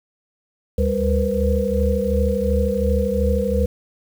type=tone cluster; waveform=sine; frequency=72.5 / 75.3 / 198.2 / 474.2 / 507 Hz; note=D2 / D2 / G3 / A#4 / B4; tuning=-22 / +44 / +19 / +30 / +45 cents; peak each=-23 dBFS; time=0.78-3.66 s; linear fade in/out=5 ms; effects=7-bit

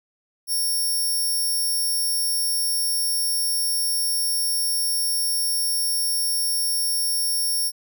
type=tone; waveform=5% pulse; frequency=5500 Hz; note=F8; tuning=27 cents flat; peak=-15 dBFS; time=0.47-7.72 s; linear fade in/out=50 ms; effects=none

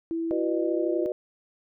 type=tone with pitch glide; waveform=sine; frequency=330.2 to 339.3 Hz; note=E4 to F4; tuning=+3 to -50 cents; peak=-26 dBFS; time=0.11-1.06 s; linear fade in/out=0 ms; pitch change=+47 cents; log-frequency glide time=0.33-0.93 s
type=chord; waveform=sine; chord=B major; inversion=second; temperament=equal with one note detuned; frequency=370 / 493.9 / 606.6 Hz; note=F#4 / B4 / D#5; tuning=0 / 0 / -44 cents; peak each=-29 / -32 / -30 dBFS; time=0.31-1.12 s; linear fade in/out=0 ms
effects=none

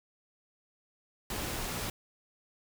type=noise; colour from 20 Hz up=pink; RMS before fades=-36 dBFS; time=1.3-1.9 s; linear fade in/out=2 ms; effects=none

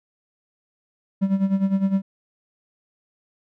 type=tone with tremolo; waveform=triangle; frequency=194 Hz; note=G3; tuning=18 cents flat; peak=-13 dBFS; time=1.21-2.02 s; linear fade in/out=20 ms; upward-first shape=sine; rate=9.8 Hz; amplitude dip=75%; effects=none

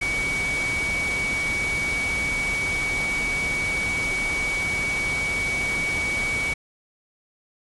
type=tone in noise; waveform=sine; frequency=2257 Hz; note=C#7; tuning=31 cents sharp; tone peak=-23 dBFS; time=0.01-6.54 s; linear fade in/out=10 ms; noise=pink; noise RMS=-31 dBFS; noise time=0.01-6.54 s; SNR=+5 dB; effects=resampled to 24000 Hz

